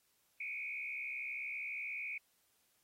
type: tone with frequency modulation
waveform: sine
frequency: 2349 Hz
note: D7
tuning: in tune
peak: -39 dBFS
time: 0.4-2.18 s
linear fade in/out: 5 ms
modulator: 66.2 Hz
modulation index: 2.4
effects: white hiss -75 dBFS RMS until 2.83 s + AAC 48 kbps